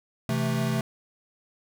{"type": "chord", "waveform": "square", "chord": "A minor", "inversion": "first", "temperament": "equal", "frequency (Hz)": [130.81, 164.81, 220], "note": ["C3", "E3", "A3"], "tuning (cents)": [0, 0, 0], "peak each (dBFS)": [-28, -32, -29], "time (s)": [0.29, 0.81], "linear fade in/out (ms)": 2, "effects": []}